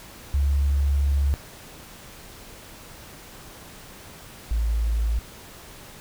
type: tone pair in turn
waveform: sine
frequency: 70.3 / 55.9 Hz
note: C#2 / A1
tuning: +25 / +28 cents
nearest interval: major third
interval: 397 cents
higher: first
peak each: -18 / -20 dBFS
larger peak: first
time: 0.34-1.34 / 4.51-5.19 s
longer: first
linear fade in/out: 0 ms
effects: pink hiss -44 dBFS RMS until 6 s